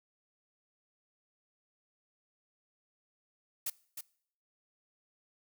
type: noise with echo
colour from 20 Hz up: blue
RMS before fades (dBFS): -35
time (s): 3.66-3.7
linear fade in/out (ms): 5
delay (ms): 310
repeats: 1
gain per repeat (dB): -7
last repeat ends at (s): 4.01
effects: noise-tail reverb RT60 0.6 s tail -22 dB re dry